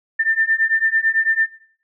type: beating tone pair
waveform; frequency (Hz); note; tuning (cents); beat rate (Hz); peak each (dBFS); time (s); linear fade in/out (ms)
sine; 1787 / 1796; A6 / A6; +26 / +35; 9; -18; 0.19-1.47; 10
effects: noise-tail reverb RT60 0.6 s tail -20 dB re dry